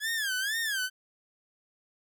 sawtooth tone with vibrato, 1661.2 Hz, G#6, in tune, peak -25 dBFS, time 0-0.9 s, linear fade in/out 50 ms, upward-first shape sine, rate 2.1 Hz, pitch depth 180 cents each way, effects none

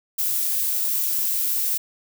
violet noise, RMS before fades -23 dBFS, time 0.18-1.78 s, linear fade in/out 10 ms, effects none

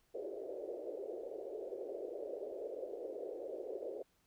pink band-pass noise, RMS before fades -44 dBFS, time 0.14-4.03 s, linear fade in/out 10 ms, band 370 to 580 Hz, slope 48 dB/octave, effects pink hiss -75 dBFS RMS until 4.26 s

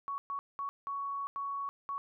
sine tone bursts at uneven times, 1117 Hz, C#6, 13 cents sharp, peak -34 dBFS, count 6, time 0.08-0.18 / 0.3-0.39 / 0.59-0.69 / 0.87-1.27 / 1.36-1.69 / 1.89-1.98 s, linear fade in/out 0 ms, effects none

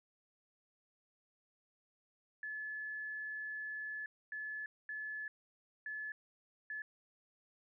sine tone bursts at uneven times, 1721 Hz, A6, 39 cents flat, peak -40 dBFS, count 5, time 2.43-4.06 / 4.32-4.66 / 4.89-5.28 / 5.86-6.12 / 6.7-6.82 s, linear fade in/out 2 ms, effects none

